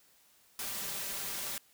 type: noise with comb filter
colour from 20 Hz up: white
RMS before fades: -38 dBFS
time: 0.59-1.58 s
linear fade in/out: 2 ms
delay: 5.1 ms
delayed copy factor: +0.55
effects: white hiss -65 dBFS RMS until 1.73 s